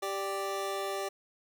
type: tone pair together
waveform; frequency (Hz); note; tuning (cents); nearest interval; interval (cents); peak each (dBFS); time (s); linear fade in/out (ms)
25% pulse; 392 / 587.8; G4 / D5; 0 / +1; perfect fifth; 701; -31 / -33; 0.02-1.09; 10
effects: none